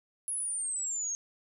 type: exponential sweep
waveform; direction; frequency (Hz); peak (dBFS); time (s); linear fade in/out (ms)
sine; down; 10660 to 6420; -31; 0.28-1.15; 0
effects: none